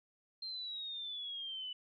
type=exponential sweep; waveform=sine; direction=down; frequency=4186 to 2968 Hz; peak=-40 dBFS; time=0.42-1.73 s; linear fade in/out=5 ms; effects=none